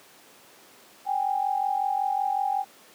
sine tone pair together, 774.6 / 820 Hz, G5 / G#5, -21 / -22 cents, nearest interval minor second, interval 99 cents, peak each -26 dBFS, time 1.05-2.65 s, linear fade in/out 50 ms, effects pink hiss -52 dBFS RMS until 2.94 s + high-pass 300 Hz 12 dB/octave

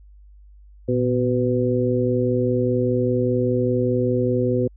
harmonic tone with a mistuned harmonic, 125 Hz, B2, 21 cents sharp, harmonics 1 / 2 / 3 / 4, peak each -23 / -23 / -23 / -23 dBFS, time 0.88-4.68 s, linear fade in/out 10 ms, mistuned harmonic 1, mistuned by -97 cents, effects added 50 Hz sine -44 dBFS peak until 4.76 s

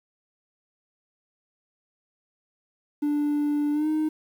triangle tone with pitch glide, 293.7 to 309.7 Hz, D4 to D#4, 0 to -8 cents, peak -19 dBFS, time 3.02-4.09 s, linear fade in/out 10 ms, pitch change +92 cents, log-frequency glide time 3.72-3.88 s, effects tanh soft clip ceiling -16 dBFS + 9-bit

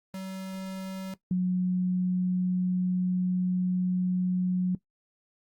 square / sine tone pair in turn, 190 / 182.23 Hz, F#3 / F#3, +46 / -26 cents, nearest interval minor second, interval 72 cents, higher first, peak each -35 / -23 dBFS, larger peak second, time 0.14-1.14 / 1.31-4.75 s, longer second, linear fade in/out 2 ms, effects noise-tail reverb RT60 0.1 s tail -18 dB re dry + Opus 32 kbps

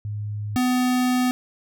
sine / square tone pair in turn, 104.5 / 251 Hz, G#2 / B3, +11 / +28 cents, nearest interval octave + minor third, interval 1517 cents, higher second, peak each -26 / -19 dBFS, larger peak second, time 0.05-0.56 / 0.56-1.31 s, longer second, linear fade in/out 0 ms, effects none

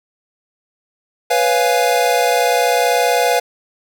square chord, C# dominant seventh, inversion third, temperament equal, 493.9 / 554.4 / 698.5 / 830.6 Hz, B4 / C#5 / E#5 / G#5, 0 / 0 / 0 / 0 cents, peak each -18 / -22 / -17 / -21 dBFS, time 1.3-3.4 s, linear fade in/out 10 ms, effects none

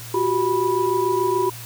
sine tone cluster, 359.8 / 386.7 / 981 Hz, F#4 / G4 / B5, -48 / -24 / -12 cents, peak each -22 dBFS, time 0.14-1.5 s, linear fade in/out 5 ms, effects added 116 Hz sine -37 dBFS peak until 1.65 s + white hiss -38 dBFS RMS until 1.65 s

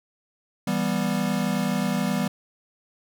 square chord, E minor, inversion none, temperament equal with one note detuned, 164.81 / 196 / 243.7 Hz, E3 / G3 / B3, 0 / 0 / -23 cents, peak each -30 / -26 / -28 dBFS, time 0.67-2.28 s, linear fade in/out 5 ms, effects none

